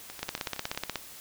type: two click trains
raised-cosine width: 0.2 ms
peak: -23 / -13 dBFS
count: 8 / 13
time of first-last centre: 0.1-0.748 / 0.23-0.957 s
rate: 10.8 / 16.5 Hz
effects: white hiss -47 dBFS RMS until 1.2 s